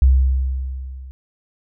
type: tone with level ramp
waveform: sine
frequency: 65.41 Hz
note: C2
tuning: in tune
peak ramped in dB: -7 to -33 dBFS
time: 0.02-1.11 s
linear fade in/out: 0 ms
effects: none